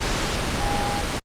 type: tone in noise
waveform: sine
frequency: 814 Hz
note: G#5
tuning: 35 cents flat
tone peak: -26 dBFS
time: 0.59-1.02 s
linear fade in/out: 20 ms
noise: pink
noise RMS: -24 dBFS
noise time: 0-1.2 s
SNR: -5 dB
effects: low-pass 7000 Hz 12 dB/octave + Opus 48 kbps